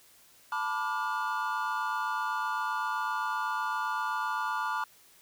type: chord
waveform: triangle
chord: B half-diminished seventh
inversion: third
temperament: equal with one note detuned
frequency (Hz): 880 / 987.8 / 1174.7 / 1428.7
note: A5 / B5 / D6 / F6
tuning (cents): 0 / 0 / 0 / +39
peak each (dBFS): -33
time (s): 0.52-4.84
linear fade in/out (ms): 2
effects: white hiss -59 dBFS RMS until 5.21 s